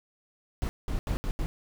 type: noise bursts at uneven times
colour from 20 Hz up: brown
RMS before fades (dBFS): -29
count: 5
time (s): 0.62-0.69 / 0.88-0.99 / 1.07-1.17 / 1.24-1.31 / 1.39-1.46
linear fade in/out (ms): 0
effects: none